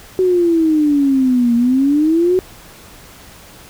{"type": "exponential two-way sweep", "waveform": "sine", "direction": "down then up", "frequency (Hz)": [375.9, 233.1, 375.9], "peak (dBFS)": -10, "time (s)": [0.19, 2.39], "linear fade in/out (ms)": 0, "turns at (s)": 1.55, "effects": ["pink hiss -40 dBFS RMS until 3.69 s"]}